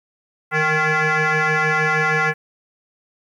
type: tone with frequency modulation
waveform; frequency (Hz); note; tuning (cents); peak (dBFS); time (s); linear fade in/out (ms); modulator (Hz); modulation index
sine; 158.2; D#3; +29; -13; 0.51-2.34; 50; 310; 6.6
effects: tanh soft clip ceiling -14 dBFS + 9-bit